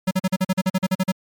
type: tone bursts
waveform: square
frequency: 187.3 Hz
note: F#3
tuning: 21 cents sharp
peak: -17 dBFS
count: 13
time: 0.07-1.12 s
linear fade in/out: 10 ms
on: 42 ms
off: 42 ms
effects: MP3 96 kbps